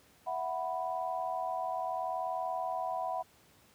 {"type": "chord", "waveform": "sine", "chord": "E suspended second", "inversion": "none", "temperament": "equal", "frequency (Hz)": [659.3, 740, 987.8], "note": ["E5", "F#5", "B5"], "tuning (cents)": [0, 0, 0], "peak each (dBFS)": [-38, -35, -38], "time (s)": [0.26, 3.23], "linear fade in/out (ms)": 20, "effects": ["pink hiss -63 dBFS RMS until 3.74 s", "high-pass 80 Hz 12 dB/octave"]}